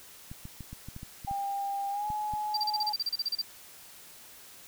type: clicks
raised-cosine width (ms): 5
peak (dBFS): -29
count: 11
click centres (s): 0.315 / 0.454 / 0.607 / 0.73 / 0.886 / 0.964 / 1.031 / 1.248 / 1.312 / 2.103 / 2.337
type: tone with pitch glide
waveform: sine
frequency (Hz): 797 to 844.4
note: G5 to G#5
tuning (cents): +28 to +29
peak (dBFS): -30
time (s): 1.27-2.93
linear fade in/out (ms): 10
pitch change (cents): +101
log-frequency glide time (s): 1.9-2.08
type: tone bursts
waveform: triangle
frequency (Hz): 4699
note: D8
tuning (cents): 0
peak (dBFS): -26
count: 14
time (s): 2.54-3.417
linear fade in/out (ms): 5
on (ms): 32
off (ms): 33
effects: white hiss -51 dBFS RMS until 4.67 s